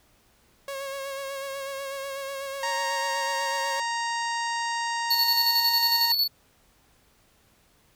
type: tone with vibrato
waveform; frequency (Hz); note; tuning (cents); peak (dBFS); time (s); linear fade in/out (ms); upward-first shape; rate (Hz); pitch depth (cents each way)
sawtooth; 548; C#5; -20; -28; 0.68-3.8; 2; sine; 8.1; 29
type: harmonic tone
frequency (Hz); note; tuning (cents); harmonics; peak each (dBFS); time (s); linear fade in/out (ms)
932.3; A#5; 0; 1 / 2 / 3 / 4 / 5 / 6 / 7 / 8 / 9; -28 / -32 / -39 / -42 / -38 / -42 / -43 / -45 / -47; 2.63-6.12; 2
type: tone with tremolo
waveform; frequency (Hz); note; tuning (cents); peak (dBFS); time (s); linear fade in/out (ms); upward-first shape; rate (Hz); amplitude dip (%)
square; 4435; C#8; 0; -20; 5.1-6.28; 10; square; 11; 45
effects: pink hiss -62 dBFS RMS until 7.95 s